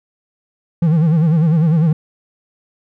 triangle tone with vibrato, 161 Hz, E3, 41 cents flat, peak -8 dBFS, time 0.82-1.93 s, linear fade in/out 5 ms, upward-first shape sine, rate 10 Hz, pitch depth 120 cents each way, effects none

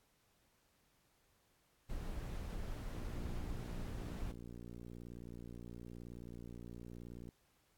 brown noise, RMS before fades -43 dBFS, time 1.89-4.32 s, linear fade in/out 10 ms
click train, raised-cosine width 3 ms, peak -38 dBFS, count 257, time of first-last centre 2.95-7.289 s, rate 59 Hz
effects pink hiss -75 dBFS RMS until 7.77 s + AAC 64 kbps

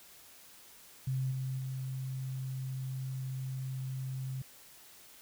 sine tone with level steps, 131.3 Hz, C3, 6 cents sharp, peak -30 / -33 / -35 dBFS, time 1.07-4.42 s, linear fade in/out 5 ms, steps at 1.31 / 1.58 s, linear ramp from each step 10 ms, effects white hiss -56 dBFS RMS until 5.21 s

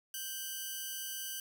5% pulse tone pair together, 1568 / 2965 Hz, G6 / F#7, 0 / +3 cents, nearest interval major seventh, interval 1103 cents, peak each -32 / -32 dBFS, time 0.14-1.4 s, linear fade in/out 2 ms, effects none

